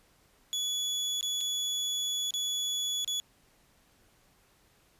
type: tone with dropouts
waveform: 30% pulse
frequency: 3405 Hz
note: G#7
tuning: 42 cents sharp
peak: -27 dBFS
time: 0.53-3.2 s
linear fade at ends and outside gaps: 0 ms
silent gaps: 1.21-1.228 / 1.407-1.411 / 2.307-2.339 / 3.046-3.077 s
effects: pink hiss -65 dBFS RMS until 4.99 s + resampled to 32000 Hz